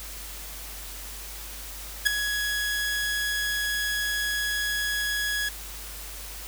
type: tone with ADSR envelope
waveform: sawtooth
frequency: 1673 Hz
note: G#6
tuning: 12 cents sharp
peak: -11 dBFS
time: 2.05-5.49 s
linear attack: 20 ms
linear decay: 4 ms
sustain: -11 dB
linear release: 6 ms
effects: added 50 Hz sine -41 dBFS peak until 6.47 s + white hiss -40 dBFS RMS until 6.47 s